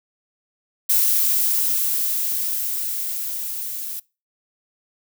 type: noise with level ramp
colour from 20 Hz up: violet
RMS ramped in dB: -17 to -30 dBFS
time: 0.89-4 s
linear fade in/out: 10 ms
effects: noise-tail reverb RT60 0.3 s tail -24 dB re dry